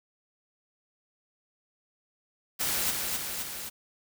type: noise with echo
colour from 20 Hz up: white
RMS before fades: -29 dBFS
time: 2.59-2.92 s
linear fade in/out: 20 ms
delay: 260 ms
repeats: 3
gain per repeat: -3 dB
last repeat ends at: 3.7 s
effects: none